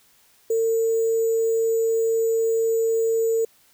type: tone with sample-and-hold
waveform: sine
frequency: 452 Hz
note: A4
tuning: 47 cents sharp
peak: -18 dBFS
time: 0.5-3.45 s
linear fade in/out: 5 ms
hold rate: 7350 Hz
effects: white hiss -58 dBFS RMS until 3.73 s